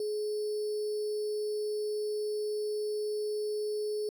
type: tone with sample-and-hold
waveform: sine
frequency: 421.8 Hz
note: G#4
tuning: 27 cents sharp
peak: -30 dBFS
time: 0-4.09 s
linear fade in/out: 2 ms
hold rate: 4900 Hz
effects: resampled to 32000 Hz